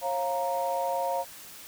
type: chord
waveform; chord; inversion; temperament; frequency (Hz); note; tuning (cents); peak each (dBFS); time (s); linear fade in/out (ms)
sine; Bb minor; first; equal with one note detuned; 543.3 / 698.5 / 932.3; Db5 / F5 / Bb5; -35 / 0 / 0; -30; 0.01-1.25; 50
effects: tanh soft clip ceiling -18 dBFS + white hiss -46 dBFS RMS until 1.67 s